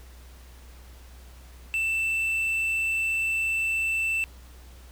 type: tone with quantisation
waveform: triangle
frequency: 2663 Hz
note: E7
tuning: 17 cents sharp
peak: -22 dBFS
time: 1.74-4.24 s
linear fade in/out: 0 ms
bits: 8
effects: added 62 Hz sine -45 dBFS peak until 4.91 s + pink hiss -54 dBFS RMS until 4.91 s